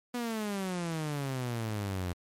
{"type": "exponential sweep", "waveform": "sawtooth", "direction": "down", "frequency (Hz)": [246.9, 86.7], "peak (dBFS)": -28, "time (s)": [0.14, 2.13], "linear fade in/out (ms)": 5, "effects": ["MP3 64 kbps"]}